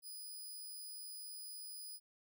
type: tone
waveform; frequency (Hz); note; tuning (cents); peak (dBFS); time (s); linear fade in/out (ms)
5% pulse; 4971; D#8; -2; -40; 0.02-2; 50
effects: none